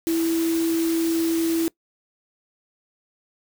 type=tone in noise; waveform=sine; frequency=329.6 Hz; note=E4; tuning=in tune; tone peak=-19 dBFS; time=0.07-1.68 s; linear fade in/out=0 ms; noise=white; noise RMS=-33 dBFS; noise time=0.07-1.68 s; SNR=+11 dB; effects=noise-tail reverb RT60 0.1 s tail -22 dB re dry